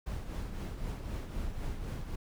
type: noise with tremolo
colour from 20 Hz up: brown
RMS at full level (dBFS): -35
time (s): 0.06-2.16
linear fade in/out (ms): 10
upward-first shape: triangle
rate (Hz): 3.9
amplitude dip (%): 55
effects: none